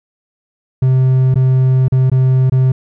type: tone with dropouts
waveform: triangle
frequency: 130 Hz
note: C3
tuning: 11 cents flat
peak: -6 dBFS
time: 0.82-2.72 s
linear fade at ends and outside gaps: 5 ms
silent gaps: 1.343-1.356 / 1.883-1.921 / 2.099-2.116 / 2.498-2.52 s
effects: none